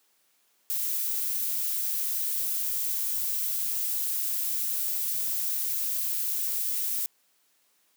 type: noise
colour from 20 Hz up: violet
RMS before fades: -29 dBFS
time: 0.7-7.06 s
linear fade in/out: 0 ms
effects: white hiss -68 dBFS RMS until 7.96 s + high-pass 200 Hz 12 dB/octave